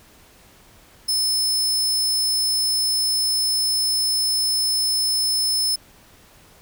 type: tone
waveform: sawtooth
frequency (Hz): 5240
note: E8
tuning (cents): -11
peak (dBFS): -16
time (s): 1.08-5.76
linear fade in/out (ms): 10
effects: pink hiss -51 dBFS RMS until 6.61 s

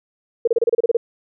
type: tone bursts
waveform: sine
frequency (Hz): 466.2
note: A#4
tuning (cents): 0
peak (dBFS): -12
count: 10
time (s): 0.45-0.97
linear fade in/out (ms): 5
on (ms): 25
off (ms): 30
effects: none

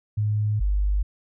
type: tone pair in turn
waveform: sine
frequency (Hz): 105.7 / 49.99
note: G#2 / G1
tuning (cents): +31 / +35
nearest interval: octave + minor second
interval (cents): 1296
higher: first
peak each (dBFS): -20 / -19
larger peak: second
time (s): 0.17-0.6 / 0.6-1.03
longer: neither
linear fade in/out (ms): 10
effects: none

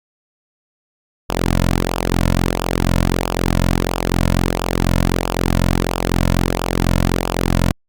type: tone with flanger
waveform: sawtooth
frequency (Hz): 44.02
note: F1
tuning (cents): +14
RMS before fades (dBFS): -17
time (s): 1.29-7.72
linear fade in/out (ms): 10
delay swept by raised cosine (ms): 0.48 to 2.58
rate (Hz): 1.5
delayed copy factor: -0.75
effects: Opus 48 kbps

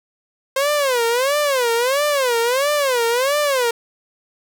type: tone with vibrato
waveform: sawtooth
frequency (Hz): 523.3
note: C5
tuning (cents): 0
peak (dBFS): -12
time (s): 0.56-3.71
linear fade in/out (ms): 5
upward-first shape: sine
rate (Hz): 1.5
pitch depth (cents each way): 220
effects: none

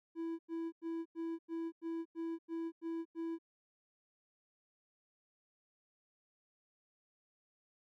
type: tone bursts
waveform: triangle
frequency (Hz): 330.4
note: E4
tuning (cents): +4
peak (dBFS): -35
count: 10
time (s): 0.15-3.387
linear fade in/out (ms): 50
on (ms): 240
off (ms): 93
effects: none

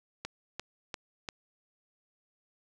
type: click train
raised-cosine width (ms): 0.2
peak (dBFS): -19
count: 4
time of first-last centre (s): 0.25-1.288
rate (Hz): 2.89
effects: none

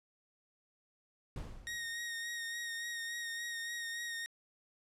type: noise with exponential decay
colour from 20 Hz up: brown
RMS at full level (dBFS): -39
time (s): 1.36-2.05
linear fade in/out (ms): 2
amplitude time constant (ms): 150
type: tone with vibrato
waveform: sawtooth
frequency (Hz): 1864.7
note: A#6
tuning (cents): 0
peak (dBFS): -35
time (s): 1.67-4.26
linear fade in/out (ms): 0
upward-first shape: sine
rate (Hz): 3.5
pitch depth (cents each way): 24
effects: low-pass 11000 Hz 12 dB/octave

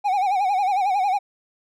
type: tone with vibrato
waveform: triangle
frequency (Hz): 780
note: G5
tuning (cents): -9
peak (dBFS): -16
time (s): 0.04-1.19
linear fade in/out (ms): 20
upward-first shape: sine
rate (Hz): 11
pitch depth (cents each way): 110
effects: none

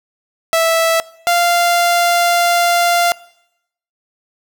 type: tone pair in turn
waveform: sawtooth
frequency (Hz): 657 / 694.7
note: E5 / F5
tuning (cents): -6 / -9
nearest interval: minor second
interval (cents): 97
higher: second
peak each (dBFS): -7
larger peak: neither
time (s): 0.53-1 / 1.27-3.12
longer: second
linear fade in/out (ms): 0
effects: noise-tail reverb RT60 0.8 s tail -22 dB re dry

